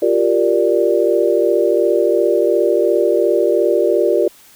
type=chord; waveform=sine; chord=G minor seventh; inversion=third; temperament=equal; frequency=349.2 / 392 / 466.2 / 587.3 Hz; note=F4 / G4 / Bb4 / D5; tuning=0 / 0 / 0 / 0 cents; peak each=-17 dBFS; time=0.02-4.28 s; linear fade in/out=5 ms; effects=white hiss -46 dBFS RMS until 4.55 s